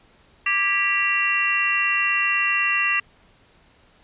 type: harmonic tone with a mistuned harmonic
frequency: 392 Hz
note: G4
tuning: in tune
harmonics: 3 / 4 / 5 / 6 / 7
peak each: -27 / -31 / -23 / -32 / -21 dBFS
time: 0.46-3 s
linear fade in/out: 5 ms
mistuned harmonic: 4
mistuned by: +70 cents
effects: pink hiss -56 dBFS RMS until 4.03 s + resampled to 8000 Hz